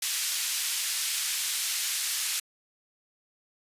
white band-pass noise, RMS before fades -30 dBFS, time 0.02-2.4 s, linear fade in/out 5 ms, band 2200 to 10000 Hz, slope 12 dB/octave, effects resampled to 32000 Hz

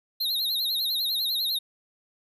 square tone with vibrato, 3951 Hz, B7, in tune, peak -25 dBFS, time 0.2-1.59 s, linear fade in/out 10 ms, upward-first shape sine, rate 10 Hz, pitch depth 120 cents each way, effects none

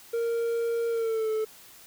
triangle tone with pitch glide, 464.6 to 436 Hz, A#4 to A4, -6 to -16 cents, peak -23 dBFS, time 0.13-1.45 s, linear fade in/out 10 ms, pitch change -110 cents, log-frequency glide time 0.89-1.3 s, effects white hiss -51 dBFS RMS until 1.86 s

